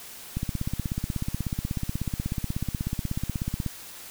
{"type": "click train", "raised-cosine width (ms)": 5, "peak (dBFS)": -15, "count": 55, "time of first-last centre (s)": [0.37, 3.663], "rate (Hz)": 16.4, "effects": ["white hiss -43 dBFS RMS until 4.1 s"]}